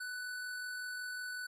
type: tone with amplitude modulation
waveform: square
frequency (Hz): 1492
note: F#6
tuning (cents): +14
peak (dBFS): -39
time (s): 0-1.47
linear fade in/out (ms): 10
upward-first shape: sine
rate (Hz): 45.4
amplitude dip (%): 25
effects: resampled to 32000 Hz